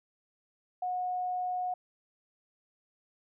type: tone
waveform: sine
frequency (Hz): 728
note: F#5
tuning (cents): -28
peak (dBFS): -30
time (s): 0.82-1.74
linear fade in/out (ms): 5
effects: none